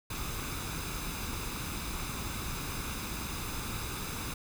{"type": "noise with comb filter", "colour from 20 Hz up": "pink", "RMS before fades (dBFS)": -37, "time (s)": [0.1, 4.34], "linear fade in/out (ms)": 5, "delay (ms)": 0.8, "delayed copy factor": 0.55, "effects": []}